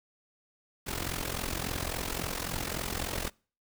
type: noise with amplitude modulation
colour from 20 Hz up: pink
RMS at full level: -31 dBFS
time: 0.86-3.3 s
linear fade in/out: 20 ms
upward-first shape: sine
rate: 43.6 Hz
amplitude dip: 80%
effects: noise-tail reverb RT60 0.4 s tail -26 dB re dry